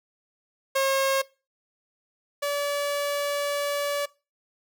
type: tone pair in turn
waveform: sawtooth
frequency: 540 / 574.5 Hz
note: C#5 / D5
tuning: -45 / -38 cents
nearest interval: minor second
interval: 107 cents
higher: second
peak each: -17 / -21 dBFS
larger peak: first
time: 0.75-1.22 / 2.42-4.06 s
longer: second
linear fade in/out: 10 ms
effects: noise-tail reverb RT60 0.3 s tail -22 dB re dry